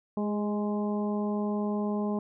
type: harmonic tone with a mistuned harmonic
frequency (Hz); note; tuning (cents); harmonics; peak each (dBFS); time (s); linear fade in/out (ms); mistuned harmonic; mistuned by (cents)
208.4; G#3; +6; 1 / 2 / 3 / 4 / 5; -28 / -34 / -38 / -40 / -42; 0.17-2.19; 2; 2; -17
effects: none